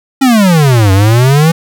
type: exponential two-way sweep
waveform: square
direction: down then up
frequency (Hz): 277.2 to 93.6 to 168.8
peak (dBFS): -5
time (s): 0.21-1.52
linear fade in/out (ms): 10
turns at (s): 0.92
effects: none